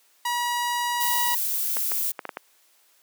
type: tone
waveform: sawtooth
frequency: 963 Hz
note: B5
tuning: 44 cents flat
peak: -20 dBFS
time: 0.25-1.35 s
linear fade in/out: 5 ms
type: noise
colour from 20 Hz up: violet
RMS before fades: -26 dBFS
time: 1-2.12 s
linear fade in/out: 10 ms
type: clicks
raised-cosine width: 0.5 ms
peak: -15 dBFS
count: 6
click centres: 1.769 / 1.918 / 2.192 / 2.253 / 2.292 / 2.371 s
effects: white hiss -61 dBFS RMS until 3.02 s + high-pass 400 Hz 12 dB/octave